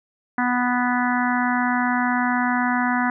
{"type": "harmonic tone", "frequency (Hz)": 246.9, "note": "B3", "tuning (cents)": 0, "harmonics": [1, 3, 4, 5, 6, 7, 8], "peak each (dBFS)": [-22, -26, -26, -30, -27, -28, -31], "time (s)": [0.38, 3.1], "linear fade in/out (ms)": 2, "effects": []}